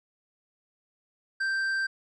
triangle tone with tanh clipping, 1568 Hz, G6, in tune, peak -27 dBFS, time 1.4-1.87 s, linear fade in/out 10 ms, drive 11 dB, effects none

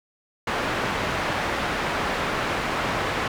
white low-pass noise, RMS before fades -26 dBFS, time 0.47-3.28 s, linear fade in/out 5 ms, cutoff 1700 Hz, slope 12 dB/octave, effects none

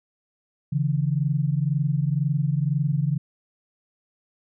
sine tone pair together, 139.61 / 161.6 Hz, C#3 / E3, +13 / -34 cents, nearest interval minor third, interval 253 cents, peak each -22 / -24 dBFS, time 0.72-3.18 s, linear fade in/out 10 ms, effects none

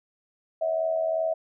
sine tone with amplitude modulation, 648 Hz, E5, 30 cents flat, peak -20 dBFS, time 0.61-1.34 s, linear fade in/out 10 ms, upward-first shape sine, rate 82.7 Hz, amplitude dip 65%, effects none

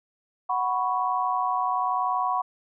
sine chord, F# suspended fourth, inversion none, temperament equal, 740 / 987.8 / 1108.7 Hz, F#5 / B5 / C#6, 0 / 0 / 0 cents, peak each -27 dBFS, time 0.49-2.42 s, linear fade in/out 10 ms, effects none

